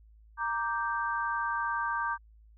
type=chord; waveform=sine; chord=G minor; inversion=first; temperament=equal; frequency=932.3 / 1174.7 / 1568 Hz; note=Bb5 / D6 / G6; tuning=0 / 0 / 0 cents; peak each=-33 dBFS; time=0.37-2.18 s; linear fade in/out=50 ms; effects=added 54 Hz sine -54 dBFS peak until 2.57 s